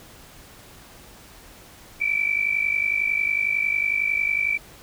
sine tone pair together, 2298 / 2349 Hz, D7 / D7, -38 / 0 cents, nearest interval unison, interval 38 cents, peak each -23 dBFS, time 2-4.58 s, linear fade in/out 20 ms, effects pink hiss -47 dBFS RMS until 4.82 s

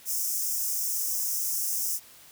white high-pass noise, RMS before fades -29 dBFS, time 0.05-2 s, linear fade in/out 50 ms, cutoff 5200 Hz, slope 96 dB/octave, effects white hiss -52 dBFS RMS until 2.31 s

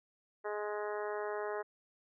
harmonic tone, 209.1 Hz, G#3, 12 cents sharp, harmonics 2 / 3 / 4 / 5 / 6 / 7 / 8 / 9, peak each -38 / -42 / -44 / -46 / -48 / -49 / -50 / -51 dBFS, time 0.44-1.63 s, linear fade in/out 20 ms, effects none

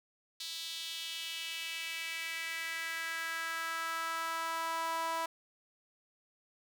sawtooth tone with high-pass filter sweep, 328.2 Hz, E4, 8 cents flat, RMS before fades -38 dBFS, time 0.4-5.26 s, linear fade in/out 5 ms, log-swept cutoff 3900 to 890 Hz, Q 3.1, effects none

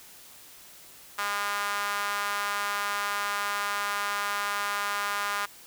sawtooth tone with high-pass filter, 203.5 Hz, G#3, 35 cents flat, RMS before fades -30 dBFS, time 1.18-5.46 s, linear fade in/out 10 ms, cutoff 1200 Hz, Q 2.4, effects white hiss -50 dBFS RMS until 5.66 s

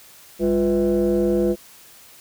sine tone with frequency modulation, 349.2 Hz, F4, in tune, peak -15 dBFS, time 0.39-1.56 s, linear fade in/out 50 ms, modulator 148 Hz, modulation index 1.2, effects tanh soft clip ceiling -12 dBFS + white hiss -47 dBFS RMS until 2.2 s

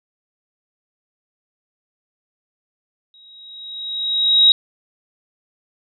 sine tone with exponential growth, 3813 Hz, A#7, 38 cents sharp, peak -6 dBFS, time 3.14-4.52 s, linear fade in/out 1 ms, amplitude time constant 300 ms, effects none

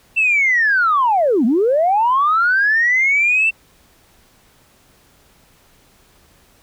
sine linear two-way sweep, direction down then up, 2700 to 210.3 to 2700 Hz, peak -11 dBFS, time 0.16-3.51 s, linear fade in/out 20 ms, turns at 1.45 s, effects tanh soft clip ceiling -7 dBFS + pink hiss -53 dBFS RMS until 6.62 s

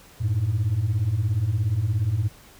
sine beating tone pair, 94 / 111 Hz, F#2 / A2, +28 / +16 cents, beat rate 17 Hz, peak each -23 / -20 dBFS, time 0.2-2.29 s, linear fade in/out 20 ms, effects tanh soft clip ceiling -17 dBFS + pink hiss -50 dBFS RMS until 2.59 s

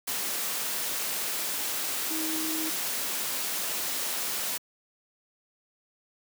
sine tone in noise, 317.2 Hz, D#4, 33 cents sharp, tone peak -32 dBFS, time 2.1-2.7 s, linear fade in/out 10 ms, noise white, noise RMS -31 dBFS, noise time 0.07-4.58 s, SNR -4 dB, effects high-pass 200 Hz 12 dB/octave

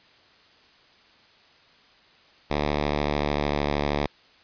5% pulse tone with pitch glide, 73.8 to 72.7 Hz, D2 to D2, +9 to -17 cents, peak -12 dBFS, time 2.5-4.07 s, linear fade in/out 10 ms, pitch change -26 cents, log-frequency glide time 2.73-3.84 s, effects white hiss -56 dBFS RMS until 4.43 s + resampled to 11025 Hz

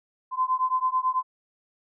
sine beating tone pair, 1023 / 1032.1 Hz, C6 / C6, -39 / -24 cents, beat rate 9.1 Hz, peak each -25 dBFS, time 0.31-1.23 s, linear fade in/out 50 ms, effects none

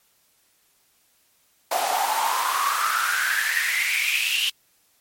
pink noise with high-pass filter sweep, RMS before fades -23 dBFS, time 1.71-4.5 s, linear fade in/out 5 ms, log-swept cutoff 690 to 3000 Hz, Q 8.5, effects white hiss -63 dBFS RMS until 5 s + MP3 64 kbps

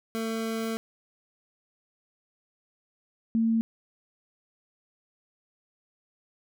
25% pulse / sine tone pair in turn, 224.5 / 226.3 Hz, A3 / A3, +35 / +49 cents, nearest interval unison, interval 14 cents, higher second, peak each -25 / -21 dBFS, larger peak second, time 0.15-0.77 / 3.35-3.61 s, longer first, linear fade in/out 0 ms, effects none

